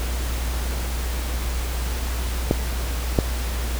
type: clicks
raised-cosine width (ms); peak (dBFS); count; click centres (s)
2; -3; 2; 2.511 / 3.188
effects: added 60 Hz sine -23 dBFS peak until 3.79 s + pink hiss -32 dBFS RMS until 3.79 s